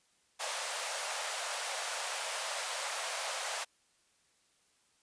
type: high-pass noise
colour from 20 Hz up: pink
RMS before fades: -37 dBFS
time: 0.39-3.65 s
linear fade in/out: 20 ms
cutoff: 540 Hz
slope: 48 dB/octave
effects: white hiss -71 dBFS RMS until 5.02 s + resampled to 22050 Hz